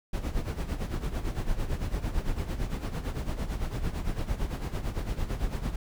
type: noise with tremolo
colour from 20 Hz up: brown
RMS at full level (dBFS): -28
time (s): 0.13-5.76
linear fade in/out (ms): 5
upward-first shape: sine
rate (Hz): 8.9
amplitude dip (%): 70
effects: none